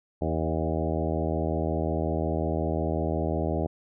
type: harmonic tone with a mistuned harmonic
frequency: 80 Hz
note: D#2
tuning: 49 cents sharp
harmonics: 1 / 2 / 3 / 4 / 5 / 6 / 7 / 8 / 9 / 10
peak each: -30 / -32 / -34 / -33 / -34 / -36 / -36 / -35 / -38 / -41 dBFS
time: 0.21-3.67 s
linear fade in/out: 10 ms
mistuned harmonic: 8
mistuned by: -15 cents
effects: none